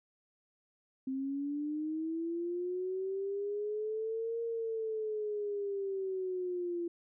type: linear two-way sweep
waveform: sine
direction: up then down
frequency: 261.6 to 464.2 to 340.7 Hz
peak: -33 dBFS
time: 1.07-6.88 s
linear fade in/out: 5 ms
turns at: 4.41 s
effects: none